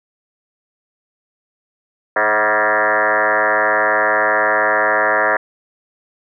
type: tone with frequency modulation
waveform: sine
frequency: 1174.7 Hz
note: D6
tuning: in tune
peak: -12 dBFS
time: 2.16-5.37 s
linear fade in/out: 5 ms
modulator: 107 Hz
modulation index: 6.5
effects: none

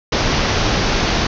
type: low-pass noise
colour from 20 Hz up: pink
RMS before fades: -17 dBFS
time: 0.12-1.27 s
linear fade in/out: 5 ms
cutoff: 6200 Hz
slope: 96 dB/octave
effects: none

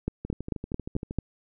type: two click trains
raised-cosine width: 3 ms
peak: -21 / -14 dBFS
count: 13 / 6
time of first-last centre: 0.25-1.188 / 0.08-1.186 s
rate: 12.8 / 4.52 Hz
effects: none

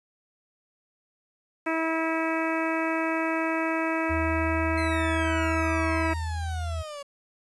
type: harmonic tone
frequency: 323.9 Hz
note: E4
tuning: 30 cents flat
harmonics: 1 / 2 / 3 / 4 / 5 / 6 / 7 / 8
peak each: -28 / -31 / -33 / -34 / -35 / -36 / -36 / -37 dBFS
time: 1.66-6.14 s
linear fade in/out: 10 ms
type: tone with pitch glide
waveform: sine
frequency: 80.5 to 80.97 Hz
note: E2 to E2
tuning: -41 to -30 cents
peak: -28 dBFS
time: 4.09-6.83 s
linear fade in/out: 20 ms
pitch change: +11 cents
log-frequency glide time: 5.26-6.6 s
type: exponential sweep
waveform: 30% pulse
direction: down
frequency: 2093 to 559 Hz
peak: -33 dBFS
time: 4.77-7.03 s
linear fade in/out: 10 ms
effects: resampled to 24000 Hz + 9-bit

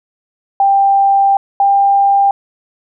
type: tone pair in turn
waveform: sine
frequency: 790 / 795.5 Hz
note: G5 / G5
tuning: +13 / +25 cents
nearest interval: unison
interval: 12 cents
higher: second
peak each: -7 dBFS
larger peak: neither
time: 0.6-1.37 / 1.6-2.31 s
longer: first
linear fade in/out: 2 ms
effects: none

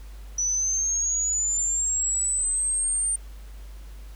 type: linear sweep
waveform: sine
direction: up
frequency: 5900 to 8870 Hz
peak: -22 dBFS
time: 0.38-3.16 s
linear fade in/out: 5 ms
effects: added 50 Hz sine -38 dBFS peak until 4.15 s + pink hiss -54 dBFS RMS until 4.15 s

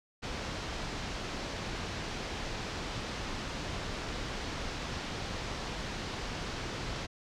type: low-pass noise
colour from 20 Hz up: pink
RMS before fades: -38 dBFS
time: 0.22-7.07 s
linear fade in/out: 20 ms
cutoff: 5900 Hz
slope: 24 dB/octave
effects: none

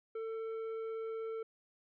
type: tone with tanh clipping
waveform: sine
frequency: 447.3 Hz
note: A4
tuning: 28 cents sharp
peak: -39 dBFS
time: 0.15-1.43 s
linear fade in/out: 5 ms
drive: 8 dB
effects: none

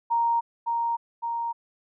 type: tone with echo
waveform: sine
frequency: 932.3 Hz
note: A#5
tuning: in tune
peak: -20 dBFS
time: 0.1-0.41 s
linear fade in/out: 20 ms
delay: 560 ms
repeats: 2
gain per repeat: -3 dB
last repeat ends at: 1.53 s
effects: none

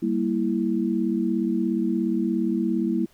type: chord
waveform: sine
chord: E diminished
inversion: first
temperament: equal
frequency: 196 / 233.1 / 329.6 Hz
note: G3 / Bb3 / E4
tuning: 0 / 0 / 0 cents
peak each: -26 / -25 / -25 dBFS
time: 0.02-3.06 s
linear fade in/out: 10 ms
effects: pink hiss -59 dBFS RMS until 3.13 s

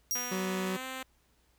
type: tone with exponential decay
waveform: sawtooth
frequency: 5700 Hz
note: F8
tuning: 34 cents sharp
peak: -25 dBFS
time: 0.11-0.71 s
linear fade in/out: 0 ms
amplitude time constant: 130 ms
type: tone with pitch glide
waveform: 5% pulse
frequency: 246.9 to 260.7 Hz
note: B3 to C4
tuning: 0 to -6 cents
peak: -26 dBFS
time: 0.15-1.03 s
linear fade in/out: 5 ms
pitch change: +94 cents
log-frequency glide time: 0.66-0.84 s
type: tone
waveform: 25% pulse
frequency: 187.6 Hz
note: F#3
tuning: 24 cents sharp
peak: -28 dBFS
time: 0.31-0.77 s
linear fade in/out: 10 ms
effects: added 60 Hz sine -70 dBFS peak until 1.58 s + pink hiss -70 dBFS RMS until 1.58 s

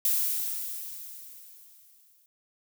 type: noise with exponential decay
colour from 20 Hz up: violet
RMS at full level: -24 dBFS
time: 0.05-2.26 s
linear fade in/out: 1 ms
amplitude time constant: 480 ms
effects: none

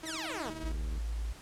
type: tone with tremolo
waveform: sawtooth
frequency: 320 Hz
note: D#4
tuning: 49 cents sharp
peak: -34 dBFS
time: 0.03-0.72 s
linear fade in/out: 5 ms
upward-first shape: triangle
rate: 19 Hz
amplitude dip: 65%
type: exponential sweep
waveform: 10% pulse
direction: down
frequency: 2156 to 190 Hz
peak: -28 dBFS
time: 0.05-0.51 s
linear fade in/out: 20 ms
type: click train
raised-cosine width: 3 ms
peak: -36 dBFS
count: 41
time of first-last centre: 0.46-0.979 s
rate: 77.1 Hz
type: tone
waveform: sine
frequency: 55 Hz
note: A1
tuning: in tune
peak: -32 dBFS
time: 0.63-1.33 s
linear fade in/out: 10 ms
effects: pink hiss -52 dBFS RMS until 1.41 s + low-pass 10000 Hz 12 dB/octave

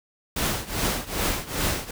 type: noise with tremolo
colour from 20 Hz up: pink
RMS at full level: -23 dBFS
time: 0.36-1.91 s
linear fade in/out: 5 ms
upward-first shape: triangle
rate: 2.5 Hz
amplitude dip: 90%
effects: none

